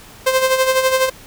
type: tone with tremolo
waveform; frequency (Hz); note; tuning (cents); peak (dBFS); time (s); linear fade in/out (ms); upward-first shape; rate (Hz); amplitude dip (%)
sawtooth; 522; C5; -4; -7; 0.26-1.1; 10; sine; 12; 60
effects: pink hiss -41 dBFS RMS until 1.26 s